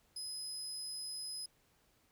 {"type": "tone", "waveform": "30% pulse", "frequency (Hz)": 5050, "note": "D#8", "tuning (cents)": 25, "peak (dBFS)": -37, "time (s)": [0.16, 1.46], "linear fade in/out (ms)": 5, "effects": ["pink hiss -72 dBFS RMS until 2.11 s"]}